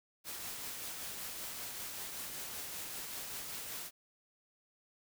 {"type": "noise with tremolo", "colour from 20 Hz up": "white", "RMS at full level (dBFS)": -42, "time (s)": [0.24, 3.91], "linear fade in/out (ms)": 50, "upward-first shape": "triangle", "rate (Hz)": 5.2, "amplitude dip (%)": 30, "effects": []}